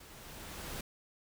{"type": "noise with level ramp", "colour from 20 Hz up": "pink", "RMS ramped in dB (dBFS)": [-54, -41], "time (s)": [0, 0.81], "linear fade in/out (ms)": 5, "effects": []}